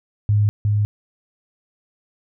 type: tone with echo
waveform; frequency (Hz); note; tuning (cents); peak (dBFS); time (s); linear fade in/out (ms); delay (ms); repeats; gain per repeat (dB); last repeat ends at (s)
sine; 104.2; G#2; +6; -13; 0.29-0.49; 0; 360; 1; -2; 0.85
effects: none